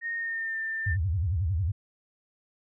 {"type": "tone with pitch glide", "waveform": "sine", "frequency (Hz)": [1851, 1790], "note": ["A#6", "A6"], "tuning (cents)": [-13, 29], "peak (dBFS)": -29, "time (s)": [0.01, 0.97], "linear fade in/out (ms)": 50, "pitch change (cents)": -58, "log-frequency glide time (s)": [0.15, 0.59]}
{"type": "tone with vibrato", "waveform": "sine", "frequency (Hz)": 88, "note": "F2", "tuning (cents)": 14, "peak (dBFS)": -24, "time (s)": [0.86, 1.72], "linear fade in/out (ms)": 10, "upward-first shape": "sine", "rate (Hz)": 11, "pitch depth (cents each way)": 270}
{"effects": []}